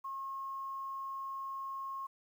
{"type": "tone", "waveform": "sine", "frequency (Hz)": 1080, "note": "C#6", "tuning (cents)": -45, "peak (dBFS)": -38, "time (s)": [0.04, 2.07], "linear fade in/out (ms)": 10, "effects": ["11-bit"]}